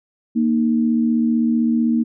sine tone pair together, 233.1 / 308.8 Hz, A#3 / D#4, 0 / -13 cents, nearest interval perfect fourth, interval 487 cents, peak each -15 / -22 dBFS, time 0.35-2.04 s, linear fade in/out 20 ms, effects none

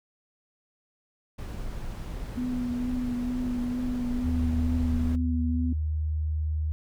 brown noise, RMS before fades -35 dBFS, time 1.38-5.16 s, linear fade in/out 10 ms
sine tone with vibrato, 246.9 Hz, B3, in tune, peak -27 dBFS, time 2.37-5.73 s, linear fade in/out 5 ms, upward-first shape triangle, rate 2.2 Hz, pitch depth 26 cents each way
sine tone, 77.2 Hz, D#2, 13 cents flat, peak -25 dBFS, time 4.24-6.72 s, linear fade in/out 0 ms
effects none

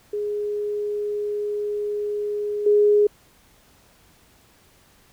sine tone with level steps, 415.3 Hz, G#4, in tune, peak -23 / -13 dBFS, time 0.13-3.07 s, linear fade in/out 5 ms, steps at 2.66 s, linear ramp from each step 5 ms, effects pink hiss -56 dBFS RMS until 5.12 s

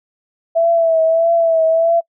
sine tone with vibrato, 659.3 Hz, E5, in tune, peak -10 dBFS, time 0.55-2.01 s, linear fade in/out 20 ms, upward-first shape triangle, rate 1.6 Hz, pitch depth 47 cents each way, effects noise-tail reverb RT60 0.1 s tail -25 dB re dry

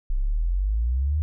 sine exponential sweep, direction up, 31.04 to 79.8 Hz, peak -20 dBFS, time 0.1-1.22 s, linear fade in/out 0 ms, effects none

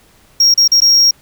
triangle tone with dropouts, 5588 Hz, F8, in tune, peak -5 dBFS, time 0.4-1.11 s, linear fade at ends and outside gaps 5 ms, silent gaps 0.541-0.576 / 0.678-0.717 / 0.804-0.818 s, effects pink hiss -49 dBFS RMS until 1.21 s

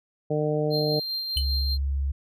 harmonic tone, 151.3 Hz, D#3, 48 cents flat, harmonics 1 / 2 / 3 / 4 / 5, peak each -27 / -31 / -26 / -29 / -37 dBFS, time 0.3-1 s, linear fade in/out 10 ms
triangle tone with tremolo, 4175 Hz, C8, 5 cents flat, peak -25 dBFS, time 0.7-1.78 s, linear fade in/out 50 ms, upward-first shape sine, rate 5 Hz, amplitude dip 35%
sine tone, 69 Hz, C#2, 7 cents flat, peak -23 dBFS, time 1.36-2.12 s, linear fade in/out 10 ms
square tone with exponential decay, 3019 Hz, F#7, 34 cents sharp, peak -22 dBFS, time 1.37-1.45 s, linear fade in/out 1 ms, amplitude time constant 16 ms
effects none

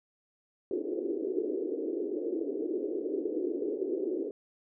white band-pass noise, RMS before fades -33 dBFS, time 0.71-4.31 s, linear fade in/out 2 ms, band 310 to 430 Hz, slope 48 dB/octave, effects none

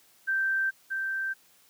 sine tone pair in turn, 1564 / 1564 Hz, G6 / G6, -4 / -4 cents, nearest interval unison, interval 0 cents, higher neither, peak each -24 / -28 dBFS, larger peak first, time 0.27-0.71 / 0.9-1.34 s, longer neither, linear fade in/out 20 ms, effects white hiss -61 dBFS RMS until 1.69 s + high-pass 100 Hz 12 dB/octave

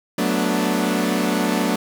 sawtooth chord, B minor seventh, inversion second, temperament equal with one note detuned, 185 / 220 / 244.4 / 293.7 Hz, F#3 / A3 / B3 / D4, 0 / 0 / -18 / 0 cents, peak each -20 dBFS, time 0.18-1.76 s, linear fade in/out 5 ms, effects 7-bit

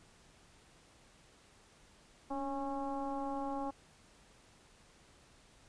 sine tone with frequency modulation, 552 Hz, C#5, 7 cents flat, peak -35 dBFS, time 2.3-3.71 s, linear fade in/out 10 ms, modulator 271 Hz, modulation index 1.7, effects pink hiss -63 dBFS RMS until 5.68 s + resampled to 22050 Hz

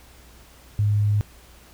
sine tone, 103.83 Hz, G#2, in tune, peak -17 dBFS, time 0.79-1.21 s, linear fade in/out 0 ms, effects added 60 Hz sine -50 dBFS peak until 1.73 s + pink hiss -51 dBFS RMS until 1.73 s

